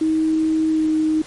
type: tone with pitch glide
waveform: sine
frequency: 316.6 to 312.6 Hz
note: D#4 to D#4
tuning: +30 to +8 cents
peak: -15 dBFS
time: 0.01-1.22 s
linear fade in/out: 5 ms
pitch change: -22 cents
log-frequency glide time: 0.68-0.86 s
effects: pink hiss -41 dBFS RMS until 1.26 s + MP3 48 kbps